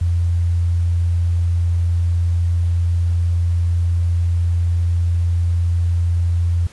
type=tone; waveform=sine; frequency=86 Hz; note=F2; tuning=26 cents flat; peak=-14 dBFS; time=0.01-6.67 s; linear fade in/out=5 ms; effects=pink hiss -45 dBFS RMS until 6.72 s + resampled to 24000 Hz